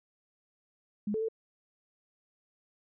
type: tone with pitch steps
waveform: sine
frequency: 207.5 / 438.7 / 446.2 Hz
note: G#3 / A4 / A4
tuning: -1 / -5 / +24 cents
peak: -29 dBFS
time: 1.07-1.286 s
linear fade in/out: 5 ms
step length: 72 ms
effects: none